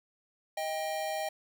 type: tone pair together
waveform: square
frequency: 629 / 792.5 Hz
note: D#5 / G5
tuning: +19 / +19 cents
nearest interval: major third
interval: 400 cents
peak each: -35 / -36 dBFS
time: 0.57-1.29 s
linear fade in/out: 5 ms
effects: none